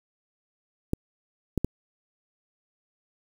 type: clicks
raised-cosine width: 3 ms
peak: -11 dBFS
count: 3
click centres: 0.934 / 1.577 / 1.646 s
effects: 7-bit